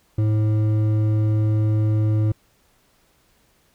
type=tone with hard clipping; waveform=sine; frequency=107.6 Hz; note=A2; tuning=38 cents flat; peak=-18 dBFS; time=0.18-2.32 s; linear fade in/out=5 ms; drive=8 dB; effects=pink hiss -61 dBFS RMS until 3.74 s